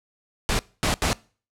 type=noise bursts at uneven times; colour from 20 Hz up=pink; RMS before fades=-22 dBFS; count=3; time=0.49-0.59 / 0.83-0.94 / 1.02-1.13 s; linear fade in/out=0 ms; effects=noise-tail reverb RT60 0.4 s tail -23 dB re dry + low-pass 9000 Hz 12 dB/octave